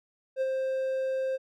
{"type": "tone with ADSR envelope", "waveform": "triangle", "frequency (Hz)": 527, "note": "C5", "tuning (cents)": 12, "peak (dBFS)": -22, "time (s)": [0.36, 1.38], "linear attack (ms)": 52, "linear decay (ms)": 37, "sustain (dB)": -3, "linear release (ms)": 29, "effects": []}